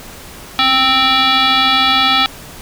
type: tone with frequency modulation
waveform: sine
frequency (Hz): 2351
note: D7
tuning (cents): +1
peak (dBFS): -9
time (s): 0.59-2.26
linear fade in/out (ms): 0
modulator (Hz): 521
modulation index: 3.3
effects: pink hiss -34 dBFS RMS until 2.61 s